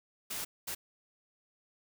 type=noise bursts at uneven times; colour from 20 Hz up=white; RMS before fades=-38 dBFS; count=2; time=0.3-0.45 / 0.67-0.75 s; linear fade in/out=10 ms; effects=none